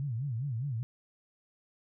sine tone with vibrato, 127.2 Hz, C3, 48 cents flat, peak -31 dBFS, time 0-0.83 s, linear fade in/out 0 ms, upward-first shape sine, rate 4.9 Hz, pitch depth 240 cents each way, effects none

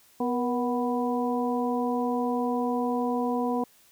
harmonic tone with a mistuned harmonic, 246.9 Hz, B3, in tune, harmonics 1 / 2 / 3 / 4, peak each -27 / -30 / -32 / -33 dBFS, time 0.2-3.64 s, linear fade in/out 5 ms, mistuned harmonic 2, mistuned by -52 cents, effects white hiss -59 dBFS RMS until 3.91 s

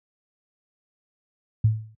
sine tone with exponential decay, 109.4 Hz, A2, 9 cents flat, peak -12 dBFS, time 1.64-1.95 s, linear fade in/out 5 ms, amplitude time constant 66 ms, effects high-pass 60 Hz 12 dB/octave

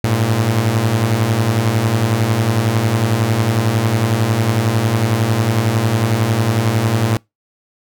sawtooth beating tone pair, 103.6 / 114.6 Hz, G#2 / A#2, -4 / -29 cents, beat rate 11 Hz, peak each -15 / -11 dBFS, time 0.04-7.17 s, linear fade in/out 0 ms, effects noise-tail reverb RT60 0.2 s tail -25 dB re dry

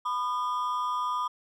triangle ring-modulated tone, 1108 Hz, C#6, 1 cent flat, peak -22 dBFS, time 0.05-1.28 s, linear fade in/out 10 ms, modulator 111 Hz, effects none

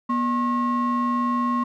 triangle ring-modulated tone, 418.8 Hz, G#4, 15 cents sharp, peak -15 dBFS, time 0.09-1.64 s, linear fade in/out 10 ms, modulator 661 Hz, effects none

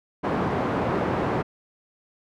pink band-pass noise, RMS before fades -25 dBFS, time 0.23-1.43 s, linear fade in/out 20 ms, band 150 to 1100 Hz, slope 12 dB/octave, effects none

